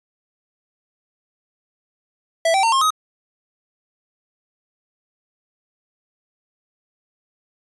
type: tone with pitch steps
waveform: square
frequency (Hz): 659.3 / 775 / 911.1 / 1071 / 1259.1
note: E5 / G5 / A#5 / C6 / D#6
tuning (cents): 0 / -20 / -40 / +40 / +20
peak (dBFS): -15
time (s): 2.45-2.905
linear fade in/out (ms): 5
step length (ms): 91
effects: resampled to 24000 Hz